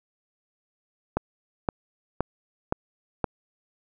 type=click train; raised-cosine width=1 ms; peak=-9 dBFS; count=5; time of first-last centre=1.17-3.243 s; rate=1.93 Hz; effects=none